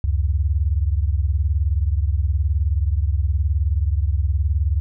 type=beating tone pair; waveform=sine; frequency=69.6 / 88.6 Hz; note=C#2 / F2; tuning=+8 / +25 cents; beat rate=19 Hz; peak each=-18 / -21 dBFS; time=0.04-4.8 s; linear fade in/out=0 ms; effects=none